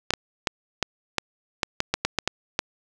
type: clicks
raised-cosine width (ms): 0.2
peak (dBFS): -4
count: 12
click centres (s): 0.106 / 0.137 / 0.472 / 0.827 / 1.183 / 1.632 / 1.804 / 1.94 / 2.05 / 2.187 / 2.276 / 2.591
effects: none